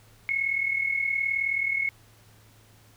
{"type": "tone pair together", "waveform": "sine", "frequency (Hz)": [2178, 2217], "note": ["C#7", "C#7"], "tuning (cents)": [-31, 0], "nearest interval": "unison", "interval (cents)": 31, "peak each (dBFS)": [-25, -30], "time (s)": [0.29, 1.89], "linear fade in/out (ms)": 0, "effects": ["added 108 Hz sine -56 dBFS peak until 2.96 s", "pink hiss -58 dBFS RMS until 2.96 s"]}